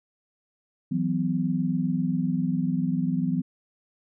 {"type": "chord", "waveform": "sine", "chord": "E suspended second", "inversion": "none", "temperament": "equal with one note detuned", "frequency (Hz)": [164.81, 185, 252.6], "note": ["E3", "F#3", "B3"], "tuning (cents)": [0, 0, 39], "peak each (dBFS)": -27, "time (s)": [0.91, 3.42], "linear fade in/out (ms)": 10, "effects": []}